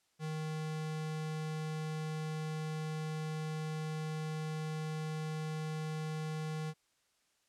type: tone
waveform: square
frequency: 156 Hz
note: D#3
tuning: 5 cents sharp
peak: -37 dBFS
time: 0.19-6.74 s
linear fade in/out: 50 ms
effects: white hiss -75 dBFS RMS until 7.48 s + low-pass 9000 Hz 12 dB/octave